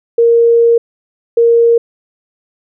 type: tone pair in turn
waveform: sine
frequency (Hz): 466.2 / 466.2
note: A#4 / A#4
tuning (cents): 0 / 0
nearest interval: unison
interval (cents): 0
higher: neither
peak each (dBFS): -5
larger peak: neither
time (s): 0.18-0.78 / 1.37-1.78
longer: first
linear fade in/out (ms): 5
effects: none